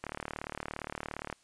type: click train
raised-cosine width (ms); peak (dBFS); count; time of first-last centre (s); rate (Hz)
0.5; -21; 49; 0.04-1.327; 37.3
effects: white hiss -66 dBFS RMS until 1.43 s + resampled to 22050 Hz